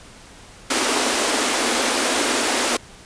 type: high-pass noise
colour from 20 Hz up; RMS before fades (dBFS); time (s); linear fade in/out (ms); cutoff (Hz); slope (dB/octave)
pink; -20; 0.7-2.77; 5; 230; 96
effects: pink hiss -44 dBFS RMS until 3.05 s + resampled to 22050 Hz